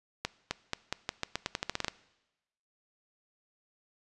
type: accelerating click train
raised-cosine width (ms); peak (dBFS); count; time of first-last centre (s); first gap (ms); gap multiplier
0.2; -13; 15; 0.25-1.882; 260; 0.86
effects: noise-tail reverb RT60 1.0 s tail -20 dB re dry + resampled to 24000 Hz